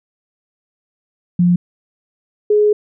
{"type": "tone pair in turn", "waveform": "sine", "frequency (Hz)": [176.3, 419.3], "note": ["F3", "G#4"], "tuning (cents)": [17, 17], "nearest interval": "octave + minor third", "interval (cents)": 1500, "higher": "second", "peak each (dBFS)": -9, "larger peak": "neither", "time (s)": [[1.39, 1.56], [2.5, 2.73]], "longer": "second", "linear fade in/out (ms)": 5, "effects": []}